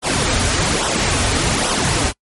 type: noise with flanger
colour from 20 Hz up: pink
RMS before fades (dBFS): -17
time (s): 0.02-2.13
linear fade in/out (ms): 50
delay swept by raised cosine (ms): 0.43 to 6.23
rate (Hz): 1.2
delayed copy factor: -0.65
effects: noise-tail reverb RT60 0.1 s tail -26 dB re dry + MP3 48 kbps